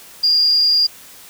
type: tone with amplitude modulation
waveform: sine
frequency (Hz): 4810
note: D8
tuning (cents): +41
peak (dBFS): -9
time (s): 0.23-0.87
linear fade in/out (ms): 10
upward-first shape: sine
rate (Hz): 159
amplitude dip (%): 45
effects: white hiss -41 dBFS RMS until 1.29 s